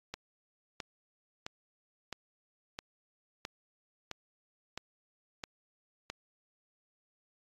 click train, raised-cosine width 0.2 ms, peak -21 dBFS, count 10, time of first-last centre 0.14-6.1 s, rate 1.51 Hz, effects AAC 32 kbps

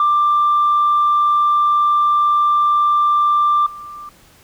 sine tone with level steps, 1183 Hz, D6, 12 cents sharp, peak -10 / -30 dBFS, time 0-4.09 s, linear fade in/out 2 ms, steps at 3.66 s, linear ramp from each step 5 ms, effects tanh soft clip ceiling -8 dBFS + pink hiss -49 dBFS RMS until 4.43 s

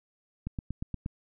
click train, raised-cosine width 5 ms, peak -21 dBFS, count 6, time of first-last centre 0.47-1.061 s, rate 8.46 Hz, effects none

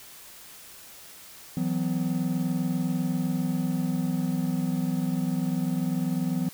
triangle chord, E suspended second, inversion none, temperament equal with one note detuned, 164.81 / 185 / 252.6 Hz, E3 / F#3 / B3, 0 / 0 / +39 cents, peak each -27 dBFS, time 1.57-6.49 s, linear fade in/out 2 ms, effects white hiss -47 dBFS RMS until 6.53 s

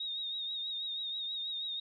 sine tone with vibrato, 3736 Hz, A#7, 3 cents sharp, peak -35 dBFS, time 0-1.8 s, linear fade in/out 5 ms, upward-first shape triangle, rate 6.2 Hz, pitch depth 58 cents each way, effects none

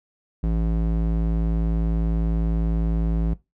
square tone with band-pass filter, 55 Hz, A1, in tune, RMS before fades -22 dBFS, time 0.43-3.34 s, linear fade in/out 5 ms, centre 130 Hz, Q 0.79, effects noise-tail reverb RT60 0.2 s tail -18 dB re dry

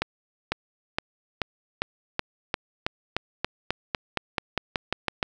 accelerating click train, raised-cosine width 0.3 ms, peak -8 dBFS, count 19, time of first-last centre 0.02-5.228 s, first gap 500 ms, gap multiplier 0.93, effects none

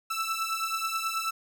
sawtooth beating tone pair, 1318.5 / 1327.8 Hz, E6 / E6, 0 / +12 cents, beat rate 9.3 Hz, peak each -28 dBFS, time 0.1-1.31 s, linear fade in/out 10 ms, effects none

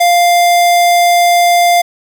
square tone, 698.5 Hz, F5, in tune, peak -7 dBFS, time 0-1.82 s, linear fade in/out 10 ms, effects 7-bit

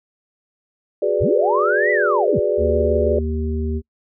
sine chord, G# half-diminished seventh, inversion third, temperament equal, 370 / 415.3 / 493.9 / 587.3 Hz, F#4 / G#4 / B4 / D5, 0 / 0 / 0 / 0 cents, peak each -23 / -20 / -23 / -20 dBFS, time 1.02-3.19 s, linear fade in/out 5 ms
sine linear two-way sweep, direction up then down, 32.17 to 2013 to 32.17 Hz, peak -18 dBFS, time 1.2-2.4 s, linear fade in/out 20 ms, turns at 1.91 s
harmonic tone, 77.78 Hz, D#2, in tune, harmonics 1 / 3 / 5, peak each -21 / -26 / -28 dBFS, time 2.57-3.82 s, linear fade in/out 50 ms
effects noise-tail reverb RT60 0.1 s tail -26 dB re dry

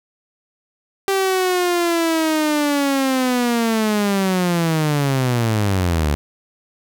sawtooth linear sweep, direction down, 392 to 70.4 Hz, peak -12 dBFS, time 1.08-6.15 s, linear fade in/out 0 ms, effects none

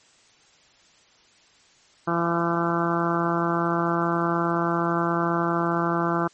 harmonic tone, 169.6 Hz, E3, 50 cents sharp, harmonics 1 / 2 / 3 / 4 / 5 / 6 / 7 / 8 / 9, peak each -27 / -26 / -34 / -30 / -32 / -31 / -29 / -30 / -35 dBFS, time 2.07-6.28 s, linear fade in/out 10 ms, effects white hiss -57 dBFS RMS until 6.33 s + MP3 32 kbps

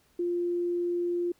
sine tone, 349.2 Hz, F4, in tune, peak -26 dBFS, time 0.19-1.32 s, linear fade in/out 5 ms, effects pink hiss -66 dBFS RMS until 1.39 s

